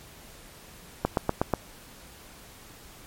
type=click train; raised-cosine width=1 ms; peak=-8 dBFS; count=5; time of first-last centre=1.05-1.537 s; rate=8.21 Hz; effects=pink hiss -49 dBFS RMS until 3.06 s + MP3 64 kbps